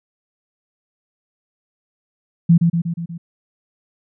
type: tone with echo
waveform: sine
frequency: 168.8 Hz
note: E3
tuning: 41 cents sharp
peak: -7 dBFS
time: 2.49-2.58 s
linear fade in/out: 10 ms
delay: 120 ms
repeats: 5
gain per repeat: -4 dB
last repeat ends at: 3.18 s
effects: none